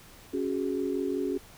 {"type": "chord", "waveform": "sine", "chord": "C# suspended fourth", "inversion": "none", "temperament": "equal", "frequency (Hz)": [277.2, 370, 415.3], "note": ["C#4", "F#4", "G#4"], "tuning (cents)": [0, 0, 0], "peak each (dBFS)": [-31, -31, -33], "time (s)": [0.33, 1.38], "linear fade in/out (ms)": 10, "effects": ["pink hiss -52 dBFS RMS until 1.57 s"]}